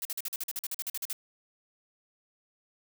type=noise bursts; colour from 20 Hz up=blue; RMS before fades=-34 dBFS; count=15; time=0.02-1.13 s; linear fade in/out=2 ms; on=32 ms; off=45 ms; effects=none